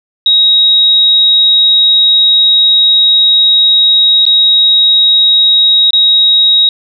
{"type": "tone with dropouts", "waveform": "sine", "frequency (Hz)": 3796, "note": "A#7", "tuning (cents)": 31, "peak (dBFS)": -4, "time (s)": [0.26, 6.69], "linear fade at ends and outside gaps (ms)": 2, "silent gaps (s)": [[4.254, 4.264], [5.907, 5.932]], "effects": []}